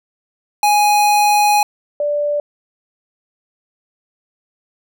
square / sine tone pair in turn, 831 / 586.3 Hz, G#5 / D5, +1 / -3 cents, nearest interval tritone, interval 604 cents, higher first, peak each -11 / -15 dBFS, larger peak first, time 0.63-1.63 / 2-2.4 s, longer first, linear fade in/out 2 ms, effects none

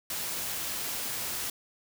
white noise, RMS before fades -34 dBFS, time 0.1-1.5 s, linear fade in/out 2 ms, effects none

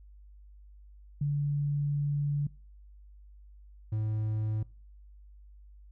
sine / triangle tone pair in turn, 144.4 / 108.18 Hz, D3 / A2, -29 / -29 cents, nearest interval perfect fourth, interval 500 cents, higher first, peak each -26 dBFS, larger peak neither, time 1.21-2.47 / 3.92-4.63 s, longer first, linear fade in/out 5 ms, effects noise-tail reverb RT60 0.4 s tail -24 dB re dry + added 50 Hz sine -50 dBFS peak until 5.91 s

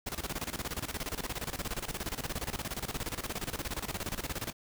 pink noise with tremolo, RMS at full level -35 dBFS, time 0.06-4.53 s, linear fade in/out 10 ms, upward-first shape square, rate 17 Hz, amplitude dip 80%, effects none

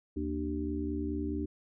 harmonic tone with a mistuned harmonic, 77.2 Hz, D#2, 13 cents flat, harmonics 1 / 3 / 4 / 5, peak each -37 / -39 / -34 / -40 dBFS, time 0.16-1.46 s, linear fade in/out 10 ms, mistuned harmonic 4, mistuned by -72 cents, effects none

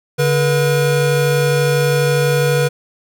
square tone pair together, 143.7 / 483.3 Hz, D3 / B4, -37 / -38 cents, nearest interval octave + major sixth, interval 2099 cents, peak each -16 dBFS, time 0.18-2.69 s, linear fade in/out 20 ms, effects none

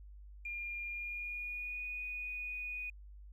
triangle tone with pitch glide, 2408 to 2474 Hz, D7 to D#7, +43 to -10 cents, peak -35 dBFS, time 0.45-2.9 s, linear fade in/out 5 ms, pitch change +47 cents, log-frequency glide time 0.88-1.88 s, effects tanh soft clip ceiling -37 dBFS + added 50 Hz sine -50 dBFS peak until 3.32 s

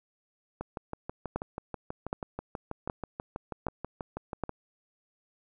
two click trains, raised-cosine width 1 ms, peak -21 / -16 dBFS, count 25 / 5, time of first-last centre 0.61-4.493 / 1.36-4.437 s, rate 6.18 / 1.3 Hz, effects none

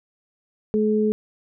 sine tone pair together, 214.1 / 427.2 Hz, A3 / G#4, -47 / +49 cents, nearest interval octave, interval 1196 cents, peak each -20 dBFS, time 0.74-1.12 s, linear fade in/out 0 ms, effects none

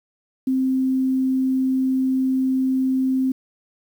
sine tone, 261.6 Hz, C4, in tune, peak -17 dBFS, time 0.47-3.32 s, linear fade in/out 5 ms, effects 8-bit

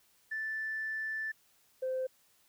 sine tone pair in turn, 1760 / 518.4 Hz, A6 / C5, 0 / -16 cents, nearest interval octave + major sixth, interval 2116 cents, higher first, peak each -33 / -30 dBFS, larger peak second, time 0.31-1.32 / 1.82-2.07 s, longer first, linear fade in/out 10 ms, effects tanh soft clip ceiling -28 dBFS + white hiss -68 dBFS RMS until 2.48 s

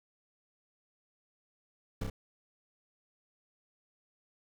brown noise with echo, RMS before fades -32 dBFS, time 2.01-2.04 s, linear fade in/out 5 ms, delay 30 ms, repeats 2, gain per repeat -2 dB, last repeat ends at 2.1 s, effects none

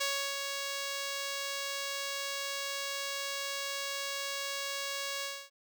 5% pulse tone with ADSR envelope, 556 Hz, C#5, 5 cents sharp, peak -18 dBFS, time 0-5.5 s, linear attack 12 ms, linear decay 330 ms, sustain -5 dB, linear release 270 ms, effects none

